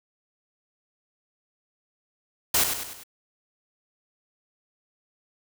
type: noise with echo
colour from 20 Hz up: white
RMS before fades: -21 dBFS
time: 2.54-2.64 s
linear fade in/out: 5 ms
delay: 99 ms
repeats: 4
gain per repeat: -6 dB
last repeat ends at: 3.036 s
effects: none